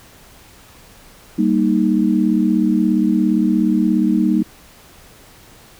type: chord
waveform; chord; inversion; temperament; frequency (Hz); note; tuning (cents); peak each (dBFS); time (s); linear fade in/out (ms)
sine; Eb major; first; equal; 196 / 233.1 / 311.1; G3 / Bb3 / Eb4; 0 / 0 / 0; -17; 1.38-4.43; 10
effects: pink hiss -45 dBFS RMS until 5.79 s